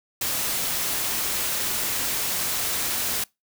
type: noise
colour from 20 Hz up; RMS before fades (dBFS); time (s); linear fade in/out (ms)
white; -26; 0.21-3.24; 5
effects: noise-tail reverb RT60 0.2 s tail -24 dB re dry